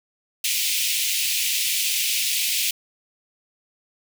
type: high-pass noise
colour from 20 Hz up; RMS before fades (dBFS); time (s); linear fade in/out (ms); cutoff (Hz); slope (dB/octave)
pink; -23; 0.44-2.71; 5; 2300; 48
effects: none